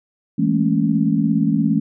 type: chord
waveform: sine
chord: A major seventh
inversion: second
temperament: equal with one note detuned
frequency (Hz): 164.81 / 207.7 / 224.9 / 277.2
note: E3 / G#3 / A3 / C#4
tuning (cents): 0 / 0 / +38 / 0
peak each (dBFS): -20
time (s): 0.38-1.8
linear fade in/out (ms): 10
effects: none